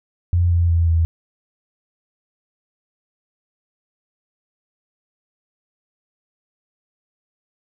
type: tone with pitch steps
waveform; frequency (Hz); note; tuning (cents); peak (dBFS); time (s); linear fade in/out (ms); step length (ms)
sine; 87.31 / 85.66 / 84.04 / 82.46; F2 / F2 / E2 / E2; 0 / -33 / +34 / +1; -13; 0.33-1.05; 0; 180
effects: none